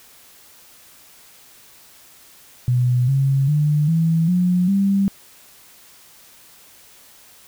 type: tone with pitch steps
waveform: sine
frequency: 124.1 / 136.12 / 149.3 / 163.75 / 179.61 / 197 Hz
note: B2 / C#3 / D3 / E3 / F3 / G3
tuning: +9 / -31 / +29 / -11 / +49 / +9 cents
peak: -14 dBFS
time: 2.68-5.08 s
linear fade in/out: 0 ms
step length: 400 ms
effects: white hiss -48 dBFS RMS until 7.47 s